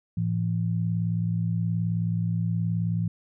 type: tone pair together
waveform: sine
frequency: 110.2 / 169.08 Hz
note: A2 / E3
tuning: +3 / +44 cents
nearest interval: perfect fifth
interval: 741 cents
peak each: -26 / -26 dBFS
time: 0.17-3.08 s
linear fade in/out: 5 ms
effects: none